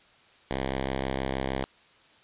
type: tone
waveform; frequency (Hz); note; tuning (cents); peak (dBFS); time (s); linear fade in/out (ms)
5% pulse; 66.4; C2; +26; -17; 0.51-1.64; 0
effects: white hiss -58 dBFS RMS until 2.23 s + resampled to 8000 Hz